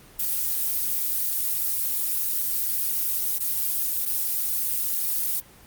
violet noise with dropouts, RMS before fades -25 dBFS, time 0.19-5.4 s, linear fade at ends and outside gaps 5 ms, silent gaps 3.386-3.403 / 4.054-4.059 s, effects pink hiss -50 dBFS RMS until 5.66 s + Opus 24 kbps

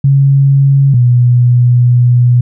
sine tone pair in turn, 138 / 122.48 Hz, C#3 / B2, -7 / -14 cents, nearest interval major second, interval 207 cents, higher first, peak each -4 dBFS, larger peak neither, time 0.04-0.94 / 0.94-2.41 s, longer second, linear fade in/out 5 ms, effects none

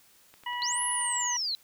click train, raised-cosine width 0.3 ms, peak -35 dBFS, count 8, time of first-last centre 0.34-1.013 s, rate 10.4 Hz
harmonic tone, 974 Hz, B5, 24 cents flat, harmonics 1 / 2 / 3, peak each -33 / -36 / -38 dBFS, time 0.46-1.37 s, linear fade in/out 5 ms
sine linear two-way sweep, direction up then down, 3951 to 11000 to 3951 Hz, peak -28 dBFS, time 0.62-1.55 s, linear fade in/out 0 ms, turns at 0.83 s
effects white hiss -60 dBFS RMS until 1.63 s

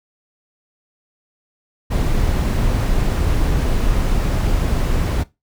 brown noise, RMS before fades -17 dBFS, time 1.9-5.24 s, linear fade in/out 20 ms, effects noise-tail reverb RT60 0.2 s tail -18 dB re dry

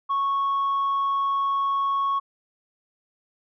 sine tone, 1105 Hz, C#6, 6 cents flat, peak -19 dBFS, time 0.09-2.2 s, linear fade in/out 20 ms, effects tanh soft clip ceiling -19 dBFS

